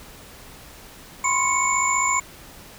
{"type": "tone cluster", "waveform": "sine", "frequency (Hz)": [1015, 1070, 2215, 7130], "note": ["B5", "C6", "C#7", "A8"], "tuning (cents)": [47, 38, -2, 22], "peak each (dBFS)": -24, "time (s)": [1.24, 2.2], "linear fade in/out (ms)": 5, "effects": ["pink hiss -44 dBFS RMS until 2.78 s"]}